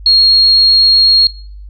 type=tone; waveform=sine; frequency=4277 Hz; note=C8; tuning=37 cents sharp; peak=-5 dBFS; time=0.06-1.27 s; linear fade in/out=2 ms; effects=noise-tail reverb RT60 0.5 s tail -21 dB re dry + added 50 Hz sine -28 dBFS peak until 1.69 s